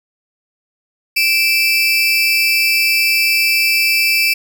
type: tone pair together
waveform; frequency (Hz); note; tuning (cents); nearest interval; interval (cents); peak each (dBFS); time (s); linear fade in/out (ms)
30% pulse; 2343 / 2634; D7 / E7; -5 / -2; major second; 203; -12; 1.16-4.34; 10
effects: none